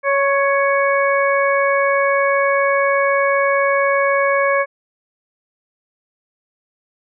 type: harmonic tone with a mistuned harmonic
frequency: 557 Hz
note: C#5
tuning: 8 cents sharp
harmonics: 1 / 2 / 3 / 4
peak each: -16 / -19 / -21 / -22 dBFS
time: 0.03-4.66 s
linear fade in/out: 50 ms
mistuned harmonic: 2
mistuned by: -16 cents
effects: none